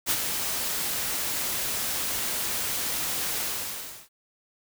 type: noise with ADSR envelope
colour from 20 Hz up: white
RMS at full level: -23 dBFS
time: 0.06-4.09 s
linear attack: 45 ms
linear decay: 52 ms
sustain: -6 dB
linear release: 690 ms
effects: none